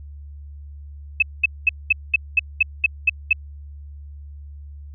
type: tone bursts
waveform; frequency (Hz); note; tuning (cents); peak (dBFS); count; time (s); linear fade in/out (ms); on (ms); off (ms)
sine; 2600; E7; -24; -11; 10; 1.2-3.33; 5; 24; 210
effects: added 72 Hz sine -35 dBFS peak until 4.94 s